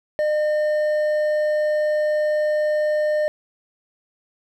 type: tone with hard clipping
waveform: sine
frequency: 606 Hz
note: D#5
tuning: 46 cents flat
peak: -19 dBFS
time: 0.19-3.28 s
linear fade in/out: 0 ms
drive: 5 dB
effects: none